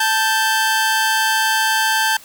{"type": "tone pair together", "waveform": "sawtooth", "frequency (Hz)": [880, 1568], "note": ["A5", "G6"], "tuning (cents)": [0, 0], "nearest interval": "minor seventh", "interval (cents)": 1000, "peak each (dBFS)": -14, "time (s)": [0, 2.17], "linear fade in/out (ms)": 5, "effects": ["white hiss -43 dBFS RMS until 2.24 s"]}